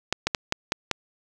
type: clicks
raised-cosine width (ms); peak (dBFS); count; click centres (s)
0.2; -5; 6; 0.126 / 0.27 / 0.348 / 0.524 / 0.721 / 0.913
effects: none